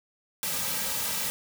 white noise with comb filter, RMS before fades -30 dBFS, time 0.43-1.3 s, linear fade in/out 0 ms, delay 2.8 ms, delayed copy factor -0.9, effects none

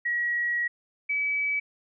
sine tone pair in turn, 1912 / 2289 Hz, A#6 / D7, +43 / -45 cents, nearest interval minor third, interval 312 cents, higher second, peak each -24 dBFS, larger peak neither, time 0.05-0.68 / 1.09-1.6 s, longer first, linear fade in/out 10 ms, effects none

